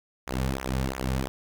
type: tone with flanger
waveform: sawtooth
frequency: 65.41 Hz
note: C2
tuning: in tune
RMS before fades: -29 dBFS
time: 0.27-1.28 s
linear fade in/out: 0 ms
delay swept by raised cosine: 0.22 to 3.12 ms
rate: 2.9 Hz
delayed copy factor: -0.85
effects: none